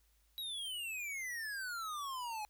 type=exponential sweep; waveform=square; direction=down; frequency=3897 to 830.6 Hz; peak=-40 dBFS; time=0.38-2.45 s; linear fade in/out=0 ms; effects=added 53 Hz sine -70 dBFS peak until 2.49 s + white hiss -75 dBFS RMS until 2.49 s

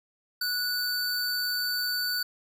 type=tone pair together; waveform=square; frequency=1473 / 4559 Hz; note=F#6 / C#8; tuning=-8 / +48 cents; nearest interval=octave + minor sixth; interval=1956 cents; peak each=-32 / -29 dBFS; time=0.41-2.23 s; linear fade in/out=5 ms; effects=none

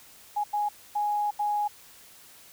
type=tone bursts at uneven times; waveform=sine; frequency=830.6 Hz; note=G#5; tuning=in tune; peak=-24 dBFS; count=4; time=0.36-0.44 / 0.53-0.69 / 0.95-1.31 / 1.39-1.68 s; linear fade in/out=10 ms; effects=white hiss -52 dBFS RMS until 2.52 s

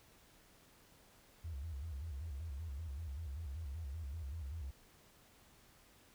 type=tone with vibrato; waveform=triangle; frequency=74.6 Hz; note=D2; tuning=28 cents sharp; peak=-37 dBFS; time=1.44-4.71 s; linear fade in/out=10 ms; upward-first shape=square; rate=5.2 Hz; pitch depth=170 cents each way; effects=tanh soft clip ceiling -39 dBFS + pink hiss -65 dBFS RMS until 6.14 s

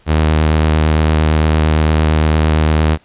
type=tone with vibrato; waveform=sawtooth; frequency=77.78 Hz; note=D#2; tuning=in tune; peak=-6 dBFS; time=0.06-2.98 s; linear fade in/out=50 ms; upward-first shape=sine; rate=8.8 Hz; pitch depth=19 cents each way; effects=pink hiss -51 dBFS RMS until 3.04 s + resampled to 8000 Hz

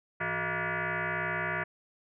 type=tone with frequency modulation; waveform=sine; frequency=163.9 Hz; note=E3; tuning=10 cents flat; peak=-29 dBFS; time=0.2-1.64 s; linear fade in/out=10 ms; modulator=265 Hz; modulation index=7.5; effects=none

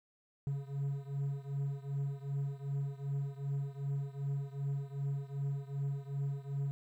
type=beating tone pair; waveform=triangle; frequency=138.59 / 141.19 Hz; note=C#3 / C#3; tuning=0 / +32 cents; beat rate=2.6 Hz; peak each=-35 / -37 dBFS; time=0.47-6.71 s; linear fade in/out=0 ms; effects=12-bit

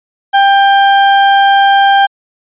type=tone; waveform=35% pulse; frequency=792 Hz; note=G5; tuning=18 cents sharp; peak=-3 dBFS; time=0.33-2.07 s; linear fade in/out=20 ms; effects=resampled to 8000 Hz

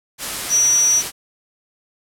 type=tone in noise; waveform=sine; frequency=5850 Hz; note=F#8; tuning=21 cents flat; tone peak=-12 dBFS; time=0.49-1.03 s; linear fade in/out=50 ms; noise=white; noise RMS=-25 dBFS; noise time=0.18-1.12 s; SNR=+10 dB; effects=low-pass 12000 Hz 12 dB/octave

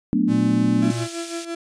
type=chord; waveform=sine; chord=B minor seventh; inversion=second; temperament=equal with one note detuned; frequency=183.51 / 220 / 246.9 / 293.7 Hz; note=F#3 / A3 / B3 / D4; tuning=-14 / 0 / 0 / 0 cents; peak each=-25 / -21 / -21 / -22 dBFS; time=0.13-0.91 s; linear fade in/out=0 ms
type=tone; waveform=square; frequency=118.4 Hz; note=A#2; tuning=27 cents sharp; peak=-25 dBFS; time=0.27-1.08 s; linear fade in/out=50 ms
type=tone with tremolo; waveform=35% pulse; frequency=336.7 Hz; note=E4; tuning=37 cents sharp; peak=-24 dBFS; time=0.82-1.55 s; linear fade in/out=5 ms; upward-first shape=sine; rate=6 Hz; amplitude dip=70%
type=band-pass noise; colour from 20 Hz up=white; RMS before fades=-37 dBFS; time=0.9-1.45 s; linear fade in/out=2 ms; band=2700 to 8200 Hz; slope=12 dB/octave
effects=resampled to 22050 Hz

